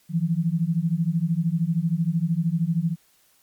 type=beating tone pair; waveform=sine; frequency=160.1 / 173.1 Hz; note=D#3 / F3; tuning=+50 / -15 cents; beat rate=13 Hz; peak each=-23 dBFS; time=0.09-2.96 s; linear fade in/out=50 ms; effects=white hiss -61 dBFS RMS until 3.42 s + MP3 96 kbps